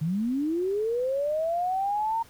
sine linear sweep, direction up, 147.4 to 925 Hz, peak -24 dBFS, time 0.01-2.23 s, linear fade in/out 10 ms, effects pink hiss -54 dBFS RMS until 2.29 s

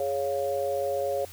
sine chord, Db major, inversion second, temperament equal, 415.3 / 554.4 / 698.5 Hz, Ab4 / Db5 / F5, 0 / 0 / 0 cents, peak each -32 / -27 / -33 dBFS, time 0-1.25 s, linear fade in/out 2 ms, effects added 89 Hz sine -48 dBFS peak until 1.32 s + white hiss -48 dBFS RMS until 1.32 s

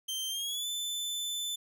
sawtooth tone with pitch glide, 3136 to 3520 Hz, G7 to A7, 0 to 0 cents, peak -30 dBFS, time 0.08-1.56 s, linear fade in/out 10 ms, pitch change +200 cents, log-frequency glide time 0.29-0.68 s, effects none

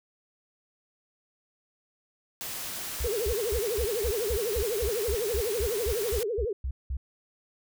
white noise, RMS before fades -36 dBFS, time 2.41-6.23 s, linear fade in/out 0 ms
sine tone bursts, 65.41 Hz, C2, in tune, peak -28 dBFS, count 16, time 3-6.97 s, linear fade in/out 5 ms, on 70 ms, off 190 ms
sine tone with vibrato, 440 Hz, A4, in tune, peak -27 dBFS, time 3.04-6.53 s, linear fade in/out 5 ms, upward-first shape triangle, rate 12 Hz, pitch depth 240 cents each way
effects none

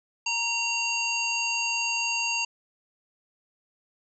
harmonic tone with a mistuned harmonic, 932.3 Hz, A#5, in tune, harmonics 1 / 3 / 5 / 7 / 8, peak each -33 / -27 / -32 / -34 / -41 dBFS, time 0.26-2.45 s, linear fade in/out 5 ms, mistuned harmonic 3, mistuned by -24 cents, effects none

